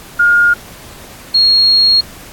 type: tone pair in turn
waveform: sine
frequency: 1421 / 4288 Hz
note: F6 / C8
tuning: +30 / +42 cents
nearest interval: octave + perfect fifth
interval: 1912 cents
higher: second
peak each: -6 dBFS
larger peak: neither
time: 0.19-0.54 / 1.34-2.01 s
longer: second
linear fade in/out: 10 ms
effects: pink hiss -35 dBFS RMS until 2.32 s + AAC 64 kbps